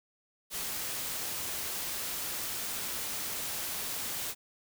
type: noise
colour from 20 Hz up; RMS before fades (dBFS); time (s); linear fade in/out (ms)
white; -36; 0.5-4.35; 50
effects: none